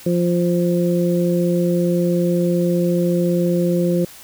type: harmonic tone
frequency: 174.61 Hz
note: F3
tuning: in tune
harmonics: 1 / 2 / 3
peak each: -17 / -20 / -22 dBFS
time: 0.06-4.05 s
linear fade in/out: 5 ms
effects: white hiss -41 dBFS RMS until 4.23 s